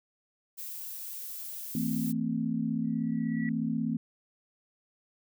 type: noise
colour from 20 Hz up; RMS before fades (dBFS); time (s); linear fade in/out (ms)
violet; -40; 0.57-2.13; 20
type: chord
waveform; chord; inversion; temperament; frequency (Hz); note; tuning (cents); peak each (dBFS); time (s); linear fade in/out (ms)
sine; A minor; second; equal with one note detuned; 164.81 / 225.3 / 261.6; E3 / A3 / C4; 0 / +41 / 0; -34 / -30 / -33; 1.75-3.97; 2
type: tone with exponential growth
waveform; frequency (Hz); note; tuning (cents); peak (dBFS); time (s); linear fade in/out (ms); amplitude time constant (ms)
sine; 1945; B6; -27; -36; 2.84-3.49; 1; 140
effects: none